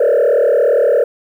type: tone with frequency modulation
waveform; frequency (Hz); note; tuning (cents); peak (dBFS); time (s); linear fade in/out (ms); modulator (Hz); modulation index
sine; 523.3; C5; 0; -7; 0-1.04; 5; 37.4; 2.1
effects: tanh soft clip ceiling -7 dBFS + 8-bit